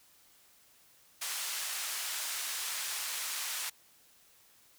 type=band-pass noise; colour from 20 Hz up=white; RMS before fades=-37 dBFS; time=1.21-3.7 s; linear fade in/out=10 ms; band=1000 to 11000 Hz; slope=12 dB/octave; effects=white hiss -63 dBFS RMS until 4.78 s